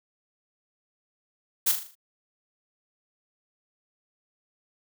blue noise with echo, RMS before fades -22 dBFS, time 1.66-1.72 s, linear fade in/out 10 ms, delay 39 ms, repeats 6, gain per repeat -6 dB, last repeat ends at 1.954 s, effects none

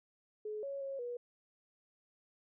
sine tone with pitch steps, 425.8 / 555 / 546 / 484 Hz, G#4 / C#5 / C#5 / B4, +43 / +2 / -26 / -35 cents, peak -38 dBFS, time 0.45-1.17 s, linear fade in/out 5 ms, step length 180 ms, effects none

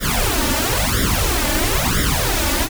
pink noise with flanger, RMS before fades -18 dBFS, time 0-2.69 s, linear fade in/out 50 ms, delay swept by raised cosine 0.56 to 3.46 ms, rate 1 Hz, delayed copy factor +1, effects none

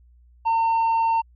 sine tone with tanh clipping, 909 Hz, A#5, 44 cents flat, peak -18 dBFS, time 0.45-1.22 s, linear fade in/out 20 ms, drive 3 dB, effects added 60 Hz sine -50 dBFS peak until 1.35 s + MP3 64 kbps

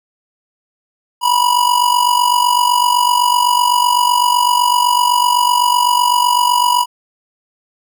square tone with amplitude modulation, 976 Hz, B5, 21 cents flat, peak -8 dBFS, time 1.21-6.86 s, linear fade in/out 50 ms, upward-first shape sine, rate 47.9 Hz, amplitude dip 70%, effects none

